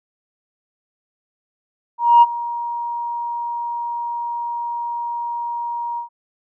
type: tone with ADSR envelope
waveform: sine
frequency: 946 Hz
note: A#5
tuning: 25 cents sharp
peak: -4 dBFS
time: 1.98-6.09 s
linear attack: 240 ms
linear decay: 34 ms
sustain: -18 dB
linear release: 110 ms
effects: tanh soft clip ceiling -2 dBFS